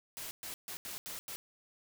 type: noise bursts at uneven times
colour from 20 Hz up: white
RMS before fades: -43 dBFS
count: 6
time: 0.17-0.31 / 0.43-0.54 / 0.68-0.77 / 0.85-0.98 / 1.06-1.19 / 1.28-1.36 s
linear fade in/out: 0 ms
effects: none